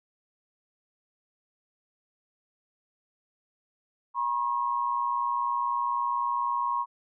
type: tone pair together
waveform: sine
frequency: 962 / 1082 Hz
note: B5 / C#6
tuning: -46 / -42 cents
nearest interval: major second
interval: 204 cents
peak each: -28 dBFS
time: 4.14-6.86 s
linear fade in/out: 50 ms
effects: none